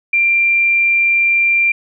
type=tone; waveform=sine; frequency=2373 Hz; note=D7; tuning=17 cents sharp; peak=-10 dBFS; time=0.13-1.72 s; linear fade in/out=5 ms; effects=none